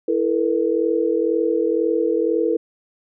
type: chord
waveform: sine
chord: E suspended fourth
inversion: none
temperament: equal with one note detuned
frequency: 329.6 / 440 / 482 Hz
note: E4 / A4 / B4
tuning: 0 / 0 / -42 cents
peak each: -21 dBFS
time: 0.08-2.57 s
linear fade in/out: 5 ms
effects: none